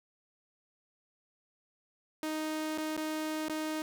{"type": "tone with dropouts", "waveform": "sawtooth", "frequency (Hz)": 311.1, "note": "D#4", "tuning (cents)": 0, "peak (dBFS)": -29, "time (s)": [2.23, 3.82], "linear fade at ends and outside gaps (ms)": 1, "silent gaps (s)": [[2.776, 2.782], [2.967, 2.975], [3.484, 3.496]], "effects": []}